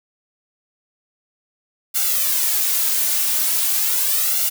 blue noise with flanger, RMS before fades -19 dBFS, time 1.94-4.5 s, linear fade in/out 20 ms, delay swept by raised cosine 1.4 to 3.4 ms, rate 0.4 Hz, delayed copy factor +1, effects none

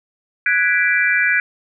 sine chord, G# half-diminished seventh, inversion third, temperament equal, 1480 / 1661.2 / 1975.5 / 2349 Hz, F#6 / G#6 / B6 / D7, 0 / 0 / 0 / 0 cents, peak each -19 / -18 / -20 / -19 dBFS, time 0.46-1.4 s, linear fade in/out 2 ms, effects none

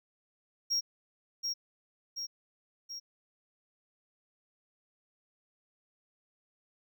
triangle tone with echo, 5590 Hz, F8, 1 cent sharp, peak -26 dBFS, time 0.7-0.81 s, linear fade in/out 20 ms, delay 730 ms, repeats 3, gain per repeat -4 dB, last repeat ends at 3 s, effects none

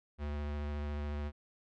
square tone with vibrato, 73.4 Hz, D2, in tune, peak -36 dBFS, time 0.18-1.32 s, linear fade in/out 50 ms, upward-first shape sine, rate 14 Hz, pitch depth 14 cents each way, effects low-pass 3000 Hz 12 dB/octave

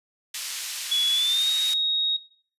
pink band-pass noise, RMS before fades -33 dBFS, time 0.34-1.74 s, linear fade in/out 5 ms, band 3000 to 11000 Hz, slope 12 dB/octave
sine tone with pitch glide, 3390 to 3761 Hz, G#7 to A#7, +35 to +15 cents, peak -20 dBFS, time 0.91-2.17 s, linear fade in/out 10 ms, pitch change +180 cents, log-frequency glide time 1.11-1.49 s
effects noise-tail reverb RT60 0.5 s tail -19 dB re dry + resampled to 32000 Hz

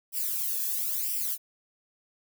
violet noise with flanger, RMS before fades -30 dBFS, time 0.12-1.38 s, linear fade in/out 50 ms, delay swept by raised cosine 0.37 to 1.19 ms, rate 1 Hz, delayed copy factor +1, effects none

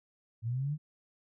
sine linear sweep, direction up, 109.7 to 155.4 Hz, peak -30 dBFS, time 0.42-0.78 s, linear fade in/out 50 ms, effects none

